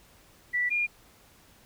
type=tone pair in turn; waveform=sine; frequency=1962 / 2417 Hz; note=B6 / D7; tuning=-12 / +49 cents; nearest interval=major third; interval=361 cents; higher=second; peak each=-24 dBFS; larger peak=neither; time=0.53-0.7 / 0.7-0.87 s; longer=neither; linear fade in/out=20 ms; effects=pink hiss -58 dBFS RMS until 1.65 s